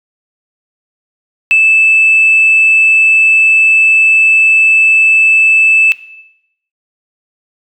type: tone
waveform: sine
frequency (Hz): 2629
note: E7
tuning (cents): -5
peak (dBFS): -3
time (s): 1.51-5.92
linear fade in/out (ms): 0
effects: noise-tail reverb RT60 0.8 s tail -17 dB re dry + tanh soft clip ceiling 0 dBFS